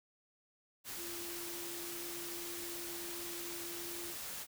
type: tone in noise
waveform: sine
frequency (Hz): 344.2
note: F4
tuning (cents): -25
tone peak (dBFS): -47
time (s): 0.96-4.15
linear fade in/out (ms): 50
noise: white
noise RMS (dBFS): -44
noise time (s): 0.84-4.47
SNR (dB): -6
effects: none